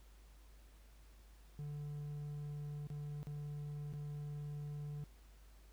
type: tone with dropouts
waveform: triangle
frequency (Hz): 146.83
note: D3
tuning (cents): 0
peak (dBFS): -40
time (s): 1.59-5.04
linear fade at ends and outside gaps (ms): 0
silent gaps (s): 2.87-2.902 / 3.23-3.27 / 3.926-3.937
effects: added 51 Hz sine -58 dBFS peak until 5.72 s + pink hiss -69 dBFS RMS until 5.72 s